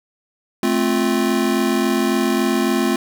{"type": "chord", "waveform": "square", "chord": "F major", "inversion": "first", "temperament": "just", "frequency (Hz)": [218.3, 261.9, 349.2], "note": ["A3", "C4", "F4"], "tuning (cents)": [-13, 2, 0], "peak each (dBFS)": -21, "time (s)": [0.63, 2.96], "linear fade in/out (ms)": 2, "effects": []}